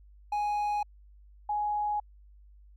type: tone pair in turn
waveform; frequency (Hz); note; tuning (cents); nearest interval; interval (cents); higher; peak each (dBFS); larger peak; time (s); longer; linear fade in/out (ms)
triangle / sine; 830.6 / 834.7; G#5 / G#5; 0 / +9; unison; 9; second; -25 / -27; first; 0.32-0.83 / 1.49-2; neither; 5
effects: added 50 Hz sine -52 dBFS peak until 2.76 s